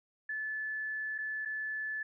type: tone with dropouts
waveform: sine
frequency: 1735 Hz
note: A6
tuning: 25 cents flat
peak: -34 dBFS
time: 0.29-2.03 s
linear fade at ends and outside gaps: 5 ms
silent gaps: 1.181-1.185 / 1.451-1.456 s
effects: none